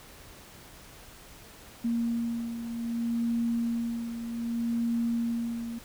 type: beating tone pair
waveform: sine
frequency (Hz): 233.1 / 233.74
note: A#3 / A#3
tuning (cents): 0 / +5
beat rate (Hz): 0.64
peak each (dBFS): -28 / -35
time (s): 1.84-5.79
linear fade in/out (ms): 10
effects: pink hiss -50 dBFS RMS until 5.84 s